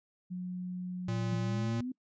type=tone with pitch glide; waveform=sine; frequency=181.1 to 182.57 Hz; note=F#3 to F#3; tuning=-37 to -23 cents; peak=-35 dBFS; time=0.3-1.36 s; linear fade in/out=20 ms; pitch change=+14 cents; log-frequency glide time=1.14-1.23 s
type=tone; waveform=square; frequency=115.2 Hz; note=A#2; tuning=20 cents flat; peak=-33 dBFS; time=1.08-1.81 s; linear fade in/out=5 ms
type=exponential sweep; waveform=sine; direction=up; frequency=169.9 to 261.6 Hz; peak=-34 dBFS; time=1.32-1.92 s; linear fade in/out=5 ms
effects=noise-tail reverb RT60 0.1 s tail -24 dB re dry + resampled to 16000 Hz